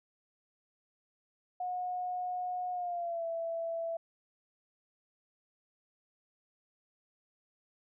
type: tone with pitch glide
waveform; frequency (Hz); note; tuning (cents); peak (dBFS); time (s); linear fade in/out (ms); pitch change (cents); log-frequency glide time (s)
sine; 725 to 664.8; F#5 to E5; -35 to +15; -33; 1.6-3.97; 5; -150; 2.72-3.25
effects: none